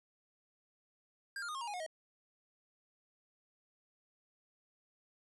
square tone with pitch steps, 1605 / 1405.3 / 1230.5 / 1077.4 / 943.4 / 826 / 723.3 / 633.3 Hz, G6 / F6 / D#6 / C#6 / A#5 / G#5 / F#5 / D#5, +40 / +10 / -20 / -50 / +20 / -10 / -39 / +30 cents, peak -40 dBFS, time 1.36-1.864 s, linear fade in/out 2 ms, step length 63 ms, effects resampled to 24000 Hz

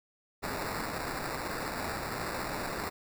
white noise with sample-and-hold, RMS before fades -36 dBFS, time 0.42-2.9 s, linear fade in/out 20 ms, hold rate 3150 Hz, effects none

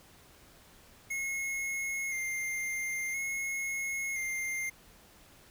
square tone with vibrato, 2137 Hz, C7, 36 cents sharp, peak -33 dBFS, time 1.1-4.7 s, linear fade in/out 10 ms, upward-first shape square, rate 0.49 Hz, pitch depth 26 cents each way, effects pink hiss -58 dBFS RMS until 5.5 s

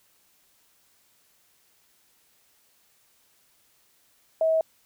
sine tone, 643 Hz, E5, 43 cents flat, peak -19 dBFS, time 4.41-4.61 s, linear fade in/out 2 ms, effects white hiss -64 dBFS RMS until 4.85 s

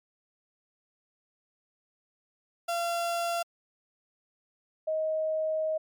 35% pulse / sine tone pair in turn, 685 / 629 Hz, F5 / D#5, -34 / +19 cents, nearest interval minor second, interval 147 cents, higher first, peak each -26 dBFS, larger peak neither, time 2.68-3.43 / 4.87-5.78 s, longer second, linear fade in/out 10 ms, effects MP3 96 kbps

